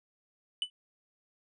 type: tone with exponential decay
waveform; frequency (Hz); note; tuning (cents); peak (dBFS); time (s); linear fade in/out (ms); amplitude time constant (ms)
triangle; 2989; F#7; +17; -23; 0.62-0.7; 1; 17
effects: resampled to 24000 Hz